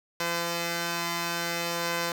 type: tone pair together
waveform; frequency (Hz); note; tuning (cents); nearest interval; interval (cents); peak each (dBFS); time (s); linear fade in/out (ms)
5% pulse; 170.5 / 510.9; F3 / C5; -41 / -41; octave + perfect fifth; 1900; -19 / -20; 0.2-2.12; 2
effects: none